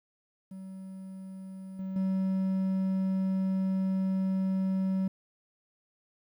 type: tone with level steps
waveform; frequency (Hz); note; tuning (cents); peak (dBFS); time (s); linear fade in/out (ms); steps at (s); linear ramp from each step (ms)
triangle; 190; F#3; +46; -38 / -31 / -24; 0.51-5.08; 5; 1.79 / 1.96; 2
effects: 11-bit